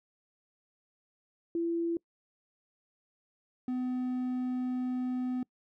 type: tone pair in turn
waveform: sine / triangle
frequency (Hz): 336.8 / 252.3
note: E4 / B3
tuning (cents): +37 / +37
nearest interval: perfect fourth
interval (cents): 500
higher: first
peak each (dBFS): -28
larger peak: neither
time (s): 1.55-1.97 / 3.68-5.43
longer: second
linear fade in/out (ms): 2
effects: noise-tail reverb RT60 0.1 s tail -25 dB re dry